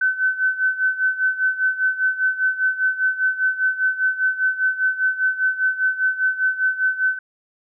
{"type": "tone with tremolo", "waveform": "sine", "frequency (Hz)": 1521, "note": "F#6", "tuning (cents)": 47, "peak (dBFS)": -14, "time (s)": [0.01, 7.19], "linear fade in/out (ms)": 5, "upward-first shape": "sine", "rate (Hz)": 5, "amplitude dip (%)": 80, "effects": []}